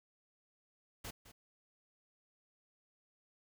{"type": "noise with echo", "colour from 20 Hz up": "pink", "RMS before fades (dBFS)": -45, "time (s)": [1.04, 1.11], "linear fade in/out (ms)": 10, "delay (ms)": 210, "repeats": 1, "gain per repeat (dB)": -13, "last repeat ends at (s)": 1.32, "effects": []}